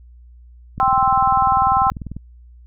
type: click train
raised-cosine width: 5 ms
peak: -17 dBFS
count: 29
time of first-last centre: 0.78-2.166 s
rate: 20.2 Hz
type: chord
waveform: sine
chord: C major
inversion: second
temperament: equal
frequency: 784 / 1046.5 / 1318.5 Hz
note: G5 / C6 / E6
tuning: 0 / 0 / 0 cents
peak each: -16 / -17 / -19 dBFS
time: 0.8-1.9 s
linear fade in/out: 0 ms
effects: added 60 Hz sine -41 dBFS peak until 2.66 s